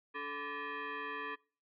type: tone with frequency modulation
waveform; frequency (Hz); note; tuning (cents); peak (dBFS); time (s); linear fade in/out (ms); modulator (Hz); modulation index
sine; 287; D4; -40; -38; 0.14-1.36; 20; 724; 2.9
effects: noise-tail reverb RT60 0.4 s tail -23 dB re dry